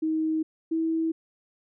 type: tone pair in turn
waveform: sine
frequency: 316.1 / 324.4 Hz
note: D#4 / E4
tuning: +27 / -28 cents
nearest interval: unison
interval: 45 cents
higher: second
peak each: -23 dBFS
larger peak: neither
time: 0.02-0.43 / 0.71-1.12 s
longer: neither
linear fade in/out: 10 ms
effects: none